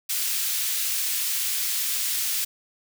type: high-pass noise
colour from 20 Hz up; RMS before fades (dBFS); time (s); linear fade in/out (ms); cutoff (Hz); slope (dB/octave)
white; -26; 0.09-2.45; 10; 2300; 12
effects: none